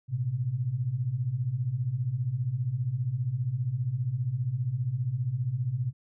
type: beating tone pair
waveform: sine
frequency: 113.5 / 128.5 Hz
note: A#2 / C3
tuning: -46 / -31 cents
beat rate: 15 Hz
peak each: -32 / -28 dBFS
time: 0.08-5.93 s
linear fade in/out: 50 ms
effects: none